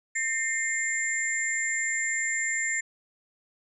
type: tone cluster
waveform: sine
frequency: 1817 / 2104 / 7260 Hz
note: A#6 / C7 / A#8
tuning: -45 / +9 / -47 cents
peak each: -30 dBFS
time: 0.15-2.81 s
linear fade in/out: 10 ms
effects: none